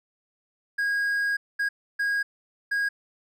triangle tone bursts at uneven times, 1638 Hz, G#6, 24 cents flat, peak -21 dBFS, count 4, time 0.78-1.37 / 1.59-1.69 / 1.99-2.23 / 2.71-2.89 s, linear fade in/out 10 ms, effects none

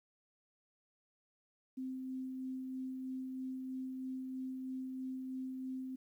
sine tone with tremolo, 260 Hz, C4, 11 cents flat, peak -38 dBFS, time 1.77-5.96 s, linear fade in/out 10 ms, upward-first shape sine, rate 3.1 Hz, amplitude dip 25%, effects 12-bit

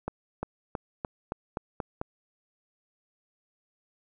accelerating click train, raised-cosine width 1 ms, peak -17 dBFS, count 8, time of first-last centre 0.08-2.014 s, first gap 350 ms, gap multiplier 0.92, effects none

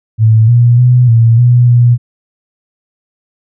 sine tone with pitch steps, 110.8 / 119.9 / 124.2 / 115 / 122.1 / 120.7 Hz, A2 / A#2 / B2 / A#2 / B2 / B2, +13 / +49 / +10 / -23 / -19 / -39 cents, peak -3 dBFS, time 0.18-1.98 s, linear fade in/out 50 ms, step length 300 ms, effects none

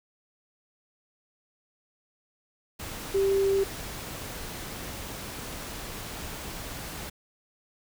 sine tone in noise, 391.1 Hz, G4, 4 cents flat, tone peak -21 dBFS, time 3.14-3.64 s, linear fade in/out 10 ms, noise pink, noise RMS -38 dBFS, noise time 2.79-7.1 s, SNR +14 dB, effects none

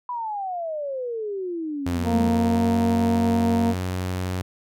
sine exponential sweep, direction down, 1000 to 199.3 Hz, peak -26 dBFS, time 0.09-2.28 s, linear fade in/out 2 ms
sawtooth tone with pitch glide, 87.5 to 91.8 Hz, F2 to F#2, +4 to -13 cents, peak -21 dBFS, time 1.86-4.42 s, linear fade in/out 5 ms, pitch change +83 cents, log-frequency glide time 2.28-2.64 s
harmonic tone, 231.9 Hz, A#3, 9 cents flat, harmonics 1 / 2 / 3 / 4, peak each -19 / -29 / -29 / -34 dBFS, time 2.03-3.75 s, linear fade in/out 50 ms
effects none

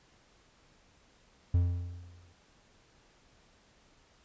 triangle tone with exponential decay, 87.8 Hz, F2, 10 cents sharp, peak -19 dBFS, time 1.54-2.33 s, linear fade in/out 5 ms, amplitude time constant 170 ms, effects pink hiss -64 dBFS RMS until 4.24 s + resampled to 16000 Hz

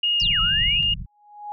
sine tone with vibrato, 2844 Hz, F7, 31 cents sharp, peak -18 dBFS, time 0.03-0.94 s, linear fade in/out 5 ms, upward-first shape sine, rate 3.4 Hz, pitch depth 11 cents each way
sine exponential two-way sweep, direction down then up, 5610 to 1263 to 2856 Hz, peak -26 dBFS, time 0.2-0.83 s, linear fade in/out 0 ms, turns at 0.4 s
pink low-pass noise, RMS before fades -30 dBFS, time 0.21-1.06 s, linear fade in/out 10 ms, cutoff 180 Hz, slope 48 dB/octave
sine tone with exponential growth, 830.6 Hz, G#5, in tune, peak -27 dBFS, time 1.06-1.52 s, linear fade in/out 0 ms, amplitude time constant 100 ms
effects none

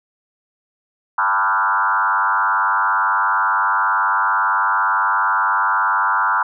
sine tone with frequency modulation, 1185 Hz, D6, 15 cents sharp, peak -14 dBFS, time 1.18-6.43 s, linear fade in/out 5 ms, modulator 97.9 Hz, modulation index 3.2, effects none

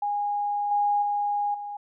sine tone with level steps, 821 Hz, G#5, 20 cents flat, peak -24 / -20 / -23 / -32 dBFS, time 0.02-1.77 s, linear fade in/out 5 ms, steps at 0.71 / 1.02 / 1.54 s, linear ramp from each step 5 ms, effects none

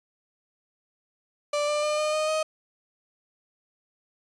35% pulse tone with pitch steps, 587.3 / 594.8 / 602.4 / 610.1 / 617.9 / 625.8 Hz, D5 / D5 / D5 / D#5 / D#5 / D#5, 0 / +22 / +44 / -34 / -12 / +10 cents, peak -22 dBFS, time 1.53-2.43 s, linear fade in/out 5 ms, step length 150 ms, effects resampled to 22050 Hz

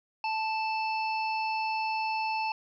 harmonic tone, 880 Hz, A5, in tune, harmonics 1 / 3 / 5 / 6, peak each -29 / -34 / -43 / -45 dBFS, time 0.24-2.52 s, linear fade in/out 2 ms, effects 11-bit

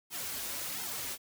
white noise with flanger, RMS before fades -38 dBFS, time 0.1-1.18 s, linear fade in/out 50 ms, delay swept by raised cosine 1.7 to 6.7 ms, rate 1.4 Hz, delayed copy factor -1, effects none

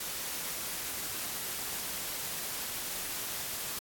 white noise, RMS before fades -37 dBFS, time 0-3.79 s, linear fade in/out 5 ms, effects AAC 64 kbps

